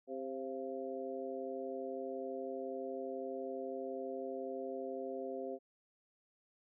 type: harmonic tone with a mistuned harmonic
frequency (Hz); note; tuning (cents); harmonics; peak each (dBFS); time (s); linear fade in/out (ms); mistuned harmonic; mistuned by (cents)
132; C3; +16; 2 / 3 / 4 / 5; -46 / -43 / -43 / -47; 0.07-5.59; 50; 5; +56
effects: none